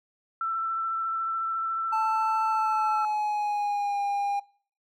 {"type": "tone with vibrato", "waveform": "sine", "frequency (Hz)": 1335, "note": "E6", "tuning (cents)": 22, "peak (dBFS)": -26, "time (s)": [0.41, 3.05], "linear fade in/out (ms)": 2, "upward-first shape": "sine", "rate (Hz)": 14, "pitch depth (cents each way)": 12}
{"type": "tone with pitch glide", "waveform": "triangle", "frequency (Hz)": [880, 807], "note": ["A5", "G#5"], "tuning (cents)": [0, -50], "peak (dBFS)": -23, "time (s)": [1.92, 4.4], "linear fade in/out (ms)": 10, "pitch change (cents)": -150, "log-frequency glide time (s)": [2.47, 4]}
{"effects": ["noise-tail reverb RT60 0.5 s tail -24 dB re dry"]}